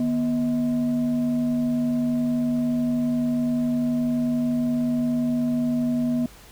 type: tone with frequency modulation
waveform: sine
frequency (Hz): 242.8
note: B3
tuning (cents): -29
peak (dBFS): -20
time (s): 0-6.26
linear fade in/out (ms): 2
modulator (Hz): 394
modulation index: 0.39
effects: added 50 Hz sine -51 dBFS peak until 6.51 s + pink hiss -48 dBFS RMS until 6.51 s